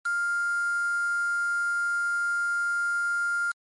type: tone with quantisation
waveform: sine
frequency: 1400 Hz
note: F6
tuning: 4 cents sharp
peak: -24 dBFS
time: 0.05-3.52 s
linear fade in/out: 10 ms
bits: 6
effects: MP3 48 kbps